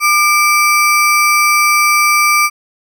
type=ring-modulated tone; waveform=square; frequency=1760 Hz; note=A6; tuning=in tune; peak=-6 dBFS; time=0-2.5 s; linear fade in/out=50 ms; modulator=560 Hz; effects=none